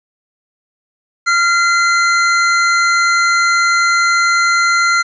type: tone pair together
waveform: square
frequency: 1385.4 / 2047 Hz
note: F6 / C7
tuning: -14 / -38 cents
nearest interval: perfect fifth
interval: 676 cents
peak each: -12 / -17 dBFS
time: 1.26-5.03 s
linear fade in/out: 20 ms
effects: resampled to 16000 Hz + 8-bit